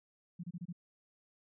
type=tone bursts; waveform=sine; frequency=174.61 Hz; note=F3; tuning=in tune; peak=-39 dBFS; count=5; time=0.39-0.728 s; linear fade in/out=10 ms; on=46 ms; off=27 ms; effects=none